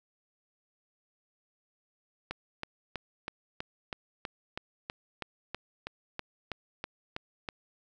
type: click train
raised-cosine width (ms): 0.3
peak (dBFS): -19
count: 17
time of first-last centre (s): 2.31-7.488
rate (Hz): 3.09
effects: none